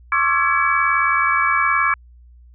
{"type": "tone cluster", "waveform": "sine", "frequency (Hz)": [1082, 1161, 1341, 1674, 2286], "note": ["C#6", "D6", "E6", "G#6", "D7"], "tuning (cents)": [-42, -20, 29, 13, -47], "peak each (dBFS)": -21, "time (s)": [0.12, 1.94], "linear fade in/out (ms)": 2, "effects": ["added 60 Hz sine -43 dBFS peak until 2.54 s"]}